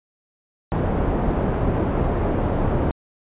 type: low-pass noise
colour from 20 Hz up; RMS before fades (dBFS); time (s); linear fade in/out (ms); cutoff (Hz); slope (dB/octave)
pink; -21; 0.72-2.91; 0; 770; 12
effects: resampled to 8000 Hz